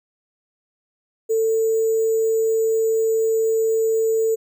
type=tone with sample-and-hold; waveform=sine; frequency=445.9 Hz; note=A4; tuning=23 cents sharp; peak=-16 dBFS; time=1.29-4.36 s; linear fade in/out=20 ms; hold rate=7350 Hz; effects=none